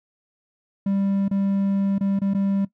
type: tone with dropouts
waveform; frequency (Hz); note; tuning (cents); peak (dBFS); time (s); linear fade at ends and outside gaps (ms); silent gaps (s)
triangle; 196.9; G3; +8; -17; 0.86-2.65; 5; 1.282-1.311 / 1.983-2.008 / 2.191-2.216 / 2.337-2.346
effects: noise-tail reverb RT60 0.1 s tail -17 dB re dry